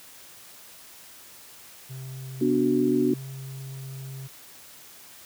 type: tone with pitch glide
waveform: triangle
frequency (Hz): 131.8 to 134.18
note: C3 to C3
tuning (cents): +13 to +44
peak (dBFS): -33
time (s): 1.89-4.28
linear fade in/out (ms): 20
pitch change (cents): +31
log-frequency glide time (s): 2.38-2.97
type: chord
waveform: sine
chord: B minor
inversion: none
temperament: equal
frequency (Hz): 246.9 / 293.7 / 370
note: B3 / D4 / F#4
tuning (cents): 0 / 0 / 0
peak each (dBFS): -24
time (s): 2.41-3.14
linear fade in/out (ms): 5
effects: white hiss -48 dBFS RMS until 5.25 s + high-pass 60 Hz 12 dB/octave